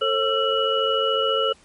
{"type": "tone cluster", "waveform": "sine", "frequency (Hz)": [446, 540, 1343, 2930], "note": ["A4", "C#5", "E6", "F#7"], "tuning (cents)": [23, -45, 32, -18], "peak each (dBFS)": -24, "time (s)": [0.01, 1.53], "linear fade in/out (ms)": 10, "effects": ["pink hiss -54 dBFS RMS until 1.64 s", "MP3 48 kbps"]}